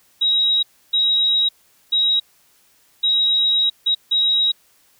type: tone bursts at uneven times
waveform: sine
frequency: 3823 Hz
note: A#7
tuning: 43 cents sharp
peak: -14 dBFS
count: 6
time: 0.21-0.63 / 0.93-1.49 / 1.92-2.2 / 3.03-3.7 / 3.86-3.95 / 4.11-4.52 s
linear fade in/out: 10 ms
effects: white hiss -57 dBFS RMS until 4.99 s